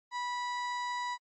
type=tone; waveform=35% pulse; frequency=980 Hz; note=B5; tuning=14 cents flat; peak=-31 dBFS; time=0.11-1.18 s; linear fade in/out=50 ms; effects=low-pass 6000 Hz 12 dB/octave + MP3 32 kbps